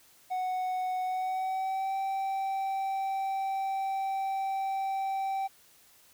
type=tone with pitch glide; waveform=triangle; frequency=740 to 775.9 Hz; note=F#5 to G5; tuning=0 to -18 cents; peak=-27 dBFS; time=0.3-5.48 s; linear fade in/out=20 ms; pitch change=+82 cents; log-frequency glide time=1.04-1.96 s; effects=white hiss -60 dBFS RMS until 6.13 s